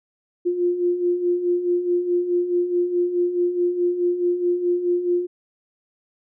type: beating tone pair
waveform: sine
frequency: 349.2 / 353.9 Hz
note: F4 / F4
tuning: 0 / +23 cents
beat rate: 4.7 Hz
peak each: -26 / -19 dBFS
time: 0.45-5.27 s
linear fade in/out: 20 ms
effects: none